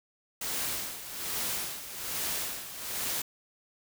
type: noise with tremolo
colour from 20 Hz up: white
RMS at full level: -32 dBFS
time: 0.41-3.22 s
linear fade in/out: 5 ms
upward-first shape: sine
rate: 1.2 Hz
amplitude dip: 70%
effects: none